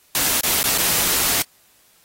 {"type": "noise with dropouts", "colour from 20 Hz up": "white", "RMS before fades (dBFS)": -19, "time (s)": [0.15, 1.42], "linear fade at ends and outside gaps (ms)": 0, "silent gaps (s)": [[0.408, 0.435], [0.63, 0.641], [0.778, 0.782]], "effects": ["white hiss -56 dBFS RMS until 2.04 s", "AAC 48 kbps"]}